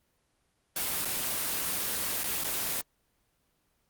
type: noise with dropouts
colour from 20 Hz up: white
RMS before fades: -31 dBFS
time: 0.76-2.81 s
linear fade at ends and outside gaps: 2 ms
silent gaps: 1.049-1.054 / 2.235-2.24 / 2.438-2.443 s
effects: pink hiss -73 dBFS RMS until 3.89 s + Opus 24 kbps

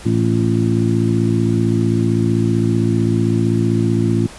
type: harmonic tone with a mistuned harmonic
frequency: 55.6 Hz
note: A1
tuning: 19 cents sharp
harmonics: 2 / 3 / 4 / 5 / 6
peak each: -17 / -21 / -19 / -22 / -20 dBFS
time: 0.05-4.27 s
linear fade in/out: 10 ms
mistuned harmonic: 6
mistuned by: +49 cents
effects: pink hiss -37 dBFS RMS until 4.38 s + resampled to 24000 Hz

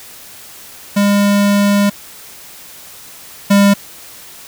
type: tone pair in turn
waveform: square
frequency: 202.5 / 200.6 Hz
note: G#3 / G3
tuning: -43 / +40 cents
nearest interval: unison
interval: 17 cents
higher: first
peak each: -10 / -7 dBFS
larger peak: second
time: 0.96-1.9 / 3.5-3.74 s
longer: first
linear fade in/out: 10 ms
effects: white hiss -36 dBFS RMS until 4.47 s

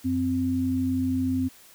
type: tone pair together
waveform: sine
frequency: 92.5 / 259.7 Hz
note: F#2 / C4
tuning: 0 / -13 cents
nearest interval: octave + tritone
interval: 1787 cents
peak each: -30 / -23 dBFS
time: 0.04-1.49 s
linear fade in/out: 20 ms
effects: white hiss -52 dBFS RMS until 1.74 s

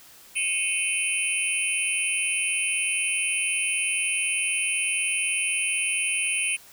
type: tone cluster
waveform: sine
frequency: 2217 / 2505 / 2689 / 3032 / 9470 Hz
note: C#7 / D#7 / E7 / F#7 / D9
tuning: 0 / +11 / +34 / +42 / +13 cents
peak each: -33 / -27 / -31 / -35 / -27 dBFS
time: 0.35-6.57 s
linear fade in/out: 20 ms
effects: white hiss -50 dBFS RMS until 6.72 s

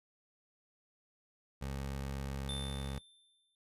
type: tone with vibrato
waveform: 20% pulse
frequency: 68.1 Hz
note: C#2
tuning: 30 cents flat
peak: -33 dBFS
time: 1.61-2.99 s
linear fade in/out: 10 ms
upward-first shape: triangle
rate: 17 Hz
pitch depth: 12 cents each way
type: tone with exponential decay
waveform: square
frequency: 3559 Hz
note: A7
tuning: 19 cents sharp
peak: -39 dBFS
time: 2.49-3.55 s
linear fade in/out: 1 ms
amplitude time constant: 230 ms
effects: noise-tail reverb RT60 0.1 s tail -22 dB re dry + resampled to 32000 Hz

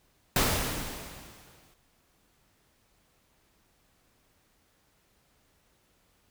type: noise with exponential decay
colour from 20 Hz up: pink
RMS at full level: -23 dBFS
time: 0.36-1.74 s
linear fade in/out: 2 ms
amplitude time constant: 300 ms
effects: pink hiss -68 dBFS RMS until 6.3 s

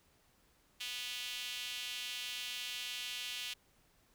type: tone with high-pass filter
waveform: sawtooth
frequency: 246.1 Hz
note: B3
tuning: 6 cents flat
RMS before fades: -42 dBFS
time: 0.8-3.54 s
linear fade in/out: 10 ms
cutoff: 3000 Hz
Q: 2.9
effects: pink hiss -70 dBFS RMS until 4.14 s

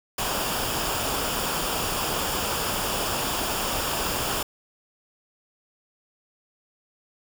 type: noise with comb filter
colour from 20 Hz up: pink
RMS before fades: -27 dBFS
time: 0.18-4.43 s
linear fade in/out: 5 ms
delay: 0.49 ms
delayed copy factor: -0.55
effects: none

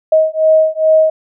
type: beating tone pair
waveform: sine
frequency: 630 / 632.4 Hz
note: D#5 / D#5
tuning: +21 / +28 cents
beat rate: 2.4 Hz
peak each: -11 dBFS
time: 0.12-1.1 s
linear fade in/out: 5 ms
effects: none

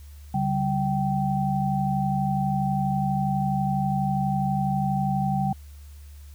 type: tone cluster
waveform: sine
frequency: 141.1 / 193.3 / 775 Hz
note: C#3 / G3 / G5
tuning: +31 / -24 / -20 cents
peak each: -26 dBFS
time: 0.34-5.53 s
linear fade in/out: 5 ms
effects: added 72 Hz sine -41 dBFS peak until 6.34 s + white hiss -57 dBFS RMS until 6.34 s

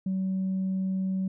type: tone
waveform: sine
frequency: 189.4 Hz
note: F#3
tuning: 41 cents sharp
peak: -24 dBFS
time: 0.06-1.28 s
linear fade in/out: 5 ms
effects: tanh soft clip ceiling -23 dBFS

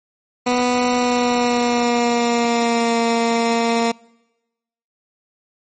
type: tone with pitch glide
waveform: 15% pulse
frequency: 246.9 to 231.7 Hz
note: B3 to A#3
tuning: 0 to -10 cents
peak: -9 dBFS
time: 0.46-3.92 s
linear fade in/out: 10 ms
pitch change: -110 cents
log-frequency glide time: 0.9-2.99 s
effects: noise-tail reverb RT60 1.0 s tail -25 dB re dry + MP3 32 kbps

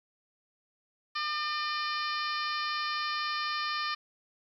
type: harmonic tone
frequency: 602 Hz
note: D5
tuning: 43 cents sharp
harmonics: 2 / 3 / 4 / 5 / 6 / 7 / 8 / 9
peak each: -33 / -37 / -40 / -42 / -44 / -41 / -40 / -45 dBFS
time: 1.15-3.95 s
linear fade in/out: 10 ms
effects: 11-bit

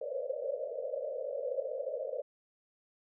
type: band-pass noise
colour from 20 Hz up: white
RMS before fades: -37 dBFS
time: 0.01-2.22 s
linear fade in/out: 5 ms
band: 480 to 600 Hz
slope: 96 dB/octave
effects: none

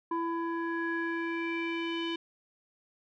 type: tone with low-pass filter sweep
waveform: square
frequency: 333.9 Hz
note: E4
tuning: 22 cents sharp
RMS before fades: -33 dBFS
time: 0.11-2.16 s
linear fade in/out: 5 ms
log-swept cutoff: 1100 to 3200 Hz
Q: 4.7
effects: none

